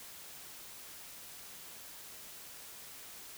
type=silence; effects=white hiss -50 dBFS RMS until 3.37 s